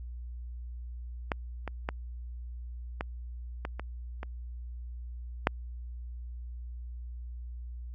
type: clicks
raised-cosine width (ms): 0.5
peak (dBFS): -13 / -20 / -16 / -17 / -19 / -22 / -23 / -7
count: 8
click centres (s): 1.318 / 1.677 / 1.889 / 3.009 / 3.651 / 3.796 / 4.231 / 5.471
effects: added 60 Hz sine -38 dBFS peak until 7.94 s + AAC 48 kbps